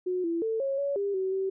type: tone with pitch steps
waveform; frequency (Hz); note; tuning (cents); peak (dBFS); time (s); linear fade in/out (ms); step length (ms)
sine; 364.5 / 335.4 / 446.1 / 546 / 563 / 400.9 / 378.6 / 384; F#4 / E4 / A4 / C#5 / C#5 / G4 / F#4 / G4; -26 / +30 / +24 / -26 / +27 / +39 / +40 / -36; -26; 0.06-1.5; 10; 180
effects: none